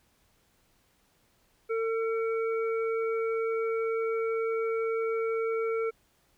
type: harmonic tone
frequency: 451 Hz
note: A4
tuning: 43 cents sharp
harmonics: 1 / 3 / 5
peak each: -27 / -37 / -41 dBFS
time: 1.69-5.91 s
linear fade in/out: 20 ms
effects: pink hiss -68 dBFS RMS until 6.37 s